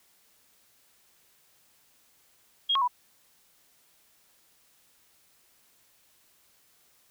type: tone with pitch steps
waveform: sine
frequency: 3266 / 1090 / 984 Hz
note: G#7 / C#6 / B5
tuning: -30 / -29 / -7 cents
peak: -22 dBFS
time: 2.69-2.879 s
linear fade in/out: 10 ms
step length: 63 ms
effects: white hiss -64 dBFS RMS until 7.1 s